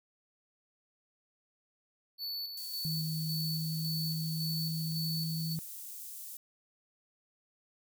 square tone with tremolo, 4465 Hz, C#8, 12 cents sharp, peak -36 dBFS, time 2.18-5.57 s, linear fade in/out 50 ms, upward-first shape square, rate 1.8 Hz, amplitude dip 45%
white high-pass noise, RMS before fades -45 dBFS, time 2.57-6.37 s, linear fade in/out 2 ms, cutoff 8100 Hz, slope 12 dB/octave
sine tone with pitch glide, 158.6 to 161 Hz, D#3 to E3, +33 to -41 cents, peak -33 dBFS, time 2.85-5.59 s, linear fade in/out 0 ms, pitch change +26 cents, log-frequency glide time 3.29-5.35 s
effects none

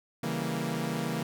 sawtooth chord, C# diminished seventh, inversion none, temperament equal, 138.59 / 164.81 / 196 / 233.1 Hz, C#3 / E3 / G3 / Bb3, 0 / 0 / 0 / 0 cents, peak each -33 / -30 / -35 / -30 dBFS, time 0.23-1.23 s, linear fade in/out 5 ms, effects none

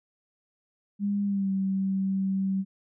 sine tone with pitch glide, 202.3 to 192.61 Hz, G#3 to G3, -45 to -30 cents, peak -24 dBFS, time 0.99-2.65 s, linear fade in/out 50 ms, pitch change -85 cents, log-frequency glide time 1.24-1.51 s, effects none

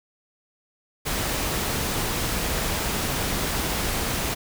pink noise, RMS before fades -26 dBFS, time 1.05-4.35 s, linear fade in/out 20 ms, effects none

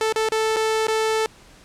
sawtooth tone with dropouts, 440 Hz, A4, in tune, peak -15 dBFS, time 0.01-1.26 s, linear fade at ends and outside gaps 1 ms, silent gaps 0.125-0.16 / 0.288-0.32 / 0.562-0.567 / 0.869-0.883 s, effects pink hiss -49 dBFS RMS until 1.64 s + low-pass 9000 Hz 12 dB/octave

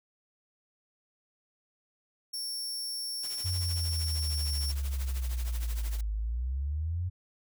sawtooth tone, 5460 Hz, F8, 40 cents flat, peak -31 dBFS, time 2.33-4.72 s, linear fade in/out 10 ms
white noise with tremolo, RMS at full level -42 dBFS, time 3.23-6.01 s, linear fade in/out 5 ms, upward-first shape triangle, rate 13 Hz, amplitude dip 85%
sine exponential two-way sweep, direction down then up, 92.5 to 51.91 to 92.5 Hz, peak -29 dBFS, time 3.44-7.1 s, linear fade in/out 20 ms, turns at 6.14 s
effects none

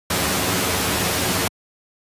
pink noise with comb filter, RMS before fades -20 dBFS, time 0.1-1.48 s, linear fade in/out 5 ms, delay 11 ms, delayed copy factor +0.65, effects high-pass 100 Hz 12 dB/octave + resampled to 32000 Hz

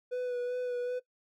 triangle tone with vibrato, 493.9 Hz, B4, in tune, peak -29 dBFS, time 0.11-1 s, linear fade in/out 20 ms, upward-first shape sine, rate 2.6 Hz, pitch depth 21 cents each way, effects noise-tail reverb RT60 0.1 s tail -19 dB re dry

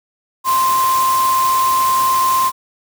sine tone in noise, 1046.5 Hz, C6, in tune, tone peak -12 dBFS, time 0.44-2.52 s, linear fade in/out 50 ms, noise white, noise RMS -24 dBFS, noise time 0.44-2.52 s, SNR +9 dB, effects none

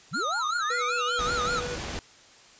sine linear sweep, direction up, 103.83 to 3322 Hz, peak -33 dBFS, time 0.11-1.21 s, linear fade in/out 20 ms
square tone with vibrato, 1318.5 Hz, E6, in tune, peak -27 dBFS, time 0.13-1.61 s, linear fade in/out 20 ms, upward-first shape sine, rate 5.2 Hz, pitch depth 140 cents each way
square tone with tremolo, 489.5 Hz, B4, 15 cents flat, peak -32 dBFS, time 0.7-1.76 s, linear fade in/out 5 ms, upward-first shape triangle, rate 11 Hz, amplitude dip 35%
pink noise, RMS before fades -34 dBFS, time 1.19-1.99 s, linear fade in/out 0 ms
effects white hiss -53 dBFS RMS until 2.59 s + resampled to 16000 Hz

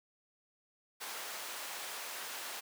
pink high-pass noise, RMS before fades -43 dBFS, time 1-2.61 s, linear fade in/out 20 ms, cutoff 760 Hz, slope 12 dB/octave, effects none

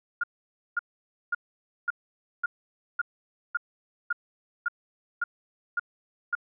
sine tone bursts, 1416 Hz, F6, 23 cents sharp, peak -23 dBFS, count 12, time 0.21-6.352 s, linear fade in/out 5 ms, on 26 ms, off 530 ms, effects none

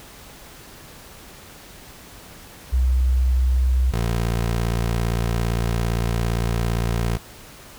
sine / 20% pulse tone pair in turn, 63.5 / 57.58 Hz, B1 / A#1, +49 / -21 cents, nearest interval major second, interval 170 cents, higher first, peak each -15 dBFS, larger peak neither, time 2.72-3.92 / 3.92-7.18 s, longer second, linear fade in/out 20 ms, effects pink hiss -43 dBFS RMS until 7.78 s

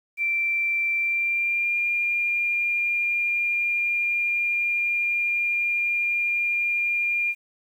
sine tone with pitch glide, 2349 to 2404 Hz, D7 to D7, 0 to +40 cents, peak -21 dBFS, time 0.17-7.35 s, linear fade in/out 50 ms, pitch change +40 cents, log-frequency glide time 0.97-1.77 s, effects 9-bit

